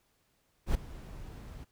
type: noise with ADSR envelope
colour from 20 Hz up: brown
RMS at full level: -27 dBFS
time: 0.66-1.65 s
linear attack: 88 ms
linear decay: 6 ms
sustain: -18 dB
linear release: 20 ms
effects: pink hiss -73 dBFS RMS until 1.71 s